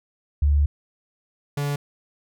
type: tone pair in turn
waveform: sine / 45% pulse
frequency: 72.5 / 143.67 Hz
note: D2 / D3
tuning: -22 / -38 cents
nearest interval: octave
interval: 1184 cents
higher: second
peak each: -15 / -23 dBFS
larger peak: first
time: 0.42-0.66 / 1.57-1.76 s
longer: first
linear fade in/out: 5 ms
effects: none